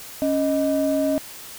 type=tone pair together; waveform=sine; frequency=277.2 / 623 Hz; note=C#4 / D#5; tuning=0 / +2 cents; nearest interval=octave + major second; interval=1402 cents; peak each=-20 dBFS; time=0.22-1.18 s; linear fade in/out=0 ms; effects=tanh soft clip ceiling -13 dBFS + white hiss -39 dBFS RMS until 1.58 s